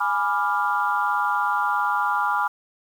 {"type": "chord", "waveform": "sine", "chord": "G# diminished seventh", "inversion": "none", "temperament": "equal with one note detuned", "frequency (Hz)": [830.6, 987.8, 1183.5, 1396.9], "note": ["G#5", "B5", "D6", "F6"], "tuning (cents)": [0, 0, 13, 0], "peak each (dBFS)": -25, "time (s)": [0, 2.48], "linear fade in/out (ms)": 10, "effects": ["tanh soft clip ceiling -9 dBFS", "8-bit"]}